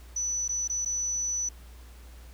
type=tone with dropouts; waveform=sine; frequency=5960 Hz; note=F#8; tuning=12 cents sharp; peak=-27 dBFS; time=0.16-1.49 s; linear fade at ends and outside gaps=5 ms; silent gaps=0.48-0.491 / 0.677-0.697 / 0.85-0.858 s; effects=added 60 Hz sine -45 dBFS peak until 2.33 s + pink hiss -56 dBFS RMS until 2.33 s